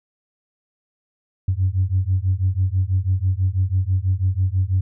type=beating tone pair; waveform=sine; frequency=90.9 / 97 Hz; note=F#2 / G2; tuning=-30 / -18 cents; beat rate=6.1 Hz; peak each=-19 dBFS; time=1.48-4.81 s; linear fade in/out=5 ms; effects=tanh soft clip ceiling -10 dBFS